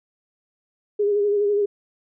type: tone with vibrato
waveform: sine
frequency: 410 Hz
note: G#4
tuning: 22 cents flat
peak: -17 dBFS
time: 0.99-1.66 s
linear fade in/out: 10 ms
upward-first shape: sine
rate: 12 Hz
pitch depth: 35 cents each way
effects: none